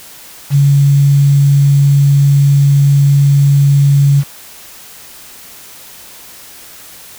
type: tone with quantisation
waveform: sine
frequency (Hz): 140.8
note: C#3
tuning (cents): +27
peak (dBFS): -5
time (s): 0.5-4.24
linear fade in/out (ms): 50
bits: 5
effects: white hiss -35 dBFS RMS until 7.18 s